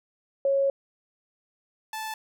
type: tone pair in turn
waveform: sine / sawtooth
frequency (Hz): 550 / 875.5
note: C#5 / A5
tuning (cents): -14 / -9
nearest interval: minor sixth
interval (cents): 805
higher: second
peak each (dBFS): -20 / -28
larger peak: first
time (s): 0.45-0.7 / 1.93-2.14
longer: first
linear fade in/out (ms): 2
effects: none